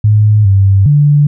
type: tone with pitch steps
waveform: sine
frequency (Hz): 106 / 97.7 / 146.1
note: G#2 / G2 / D3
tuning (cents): +36 / -5 / -9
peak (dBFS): -4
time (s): 0.04-1.27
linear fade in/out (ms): 5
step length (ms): 410
effects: none